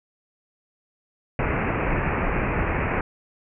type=low-pass noise; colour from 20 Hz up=pink; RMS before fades=-24 dBFS; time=1.39-3.01 s; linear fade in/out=2 ms; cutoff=2600 Hz; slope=96 dB/octave; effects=none